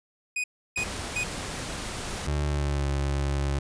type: tone bursts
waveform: 45% pulse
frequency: 2489 Hz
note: D#7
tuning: in tune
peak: -26 dBFS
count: 3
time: 0.36-1.237 s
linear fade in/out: 5 ms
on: 79 ms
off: 320 ms
type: noise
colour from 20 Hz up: pink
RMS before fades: -34 dBFS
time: 0.77-2.27 s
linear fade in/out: 5 ms
type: tone with pitch glide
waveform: 30% pulse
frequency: 73.42 to 69.82 Hz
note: D2 to C#2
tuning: 0 to +13 cents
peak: -22 dBFS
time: 2.27-3.59 s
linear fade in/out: 5 ms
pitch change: -87 cents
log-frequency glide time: 2.46-2.87 s
effects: resampled to 22050 Hz